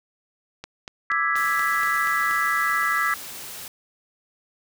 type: click train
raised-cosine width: 0.2 ms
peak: -18 dBFS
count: 8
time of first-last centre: 0.64-2.311 s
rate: 4.19 Hz
type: chord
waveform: sine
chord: E dominant seventh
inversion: third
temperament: equal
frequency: 1174.7 / 1318.5 / 1661.2 / 1975.5 Hz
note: D6 / E6 / G#6 / B6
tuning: 0 / 0 / 0 / 0 cents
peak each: -27 / -25 / -25 / -25 dBFS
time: 1.1-3.14 s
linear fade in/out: 2 ms
type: noise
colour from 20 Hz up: white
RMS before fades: -37 dBFS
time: 1.36-3.68 s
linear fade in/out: 2 ms
effects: none